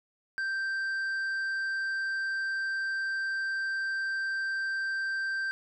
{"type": "tone with tanh clipping", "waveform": "sine", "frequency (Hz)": 1568, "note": "G6", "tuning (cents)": 0, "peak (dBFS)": -30, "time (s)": [0.38, 5.51], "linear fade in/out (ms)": 0, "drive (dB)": 5, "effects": []}